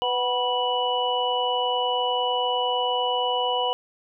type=tone cluster; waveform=sine; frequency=497.3 / 746 / 977 / 2953 Hz; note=B4 / F#5 / B5 / F#7; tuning=+12 / +14 / -19 / -4 cents; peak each=-27 dBFS; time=0.02-3.73 s; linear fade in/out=0 ms; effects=none